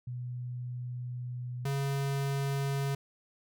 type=tone pair in turn; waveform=sine / square; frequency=123.47 / 138.59 Hz; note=B2 / C#3; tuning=0 / 0 cents; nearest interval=major second; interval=200 cents; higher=second; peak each=-35 / -30 dBFS; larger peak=second; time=0.07-1.65 / 1.65-2.95 s; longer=first; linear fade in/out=5 ms; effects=none